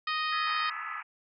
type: harmonic tone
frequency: 622.3 Hz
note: D#5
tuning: in tune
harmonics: 2 / 3 / 4 / 5 / 6 / 7 / 8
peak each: -31 / -35 / -37 / -39 / -41 / -42 / -43 dBFS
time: 0.07-0.7 s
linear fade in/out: 5 ms
type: chord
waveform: sine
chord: E major seventh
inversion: third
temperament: equal with one note detuned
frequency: 1244.5 / 1318.5 / 1703 / 1975.5 Hz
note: D#6 / E6 / G#6 / B6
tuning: 0 / 0 / +43 / 0 cents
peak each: -40 / -40 / -42 / -43 dBFS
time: 0.32-1.01 s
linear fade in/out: 5 ms
type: band-pass noise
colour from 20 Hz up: pink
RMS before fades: -44 dBFS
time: 0.46-1.03 s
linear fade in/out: 10 ms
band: 820 to 2700 Hz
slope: 96 dB/octave
effects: none